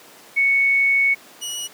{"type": "tone pair in turn", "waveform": ["sine", "20% pulse"], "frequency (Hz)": [2217, 2923], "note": ["C#7", "F#7"], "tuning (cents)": [0, -22], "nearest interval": "perfect fourth", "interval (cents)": 478, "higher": "second", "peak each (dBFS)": [-14, -21], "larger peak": "first", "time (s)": [[0.36, 1.15], [1.41, 1.68]], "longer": "first", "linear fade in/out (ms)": 20, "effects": ["pink hiss -45 dBFS RMS until 1.73 s", "high-pass 300 Hz 12 dB/octave"]}